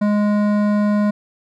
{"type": "tone with hard clipping", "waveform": "triangle", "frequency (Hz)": 207.7, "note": "G#3", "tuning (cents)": 0, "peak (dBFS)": -16, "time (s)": [0.01, 1.11], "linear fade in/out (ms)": 10, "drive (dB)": 17, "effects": []}